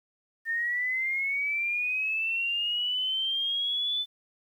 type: linear sweep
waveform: sine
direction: up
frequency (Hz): 1806 to 3520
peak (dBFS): -26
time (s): 0.45-4.06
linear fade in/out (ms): 50
effects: 10-bit